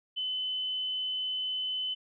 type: tone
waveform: sine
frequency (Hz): 3028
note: F#7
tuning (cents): +39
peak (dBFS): -30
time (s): 0.16-1.95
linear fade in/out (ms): 20
effects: none